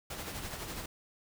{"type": "noise with tremolo", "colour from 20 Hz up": "pink", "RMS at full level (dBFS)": -39, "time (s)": [0.1, 0.86], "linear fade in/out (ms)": 5, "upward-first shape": "sine", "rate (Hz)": 12, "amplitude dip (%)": 45, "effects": []}